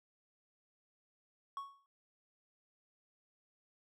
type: tone with exponential decay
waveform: triangle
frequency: 1108.7 Hz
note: C#6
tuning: in tune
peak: -35 dBFS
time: 1.57-1.86 s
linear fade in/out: 1 ms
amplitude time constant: 62 ms
effects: none